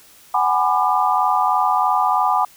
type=chord; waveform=sine; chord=G# half-diminished seventh; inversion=third; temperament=just; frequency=747.5 / 830.6 / 996.7 / 1196.1 Hz; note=F#5 / G#5 / B5 / D6; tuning=+17 / 0 / +16 / +31 cents; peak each=-20 dBFS; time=0.34-2.45 s; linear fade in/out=5 ms; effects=white hiss -48 dBFS RMS until 2.56 s